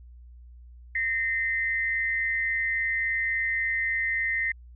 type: tone pair together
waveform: sine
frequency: 1840.4 / 2064 Hz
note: A#6 / C7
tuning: -23 / -24 cents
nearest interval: major second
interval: 199 cents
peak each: -27 dBFS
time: 0.95-4.52 s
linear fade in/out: 5 ms
effects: added 60 Hz sine -45 dBFS peak until 4.75 s